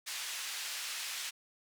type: band-pass noise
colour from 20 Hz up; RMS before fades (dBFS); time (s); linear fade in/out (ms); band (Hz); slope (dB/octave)
pink; -40; 0.06-1.31; 20; 2100 to 10000; 12
effects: none